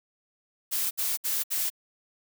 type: noise bursts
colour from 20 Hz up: blue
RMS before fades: -28 dBFS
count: 4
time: 0.71-1.702 s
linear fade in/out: 20 ms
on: 200 ms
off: 64 ms
effects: none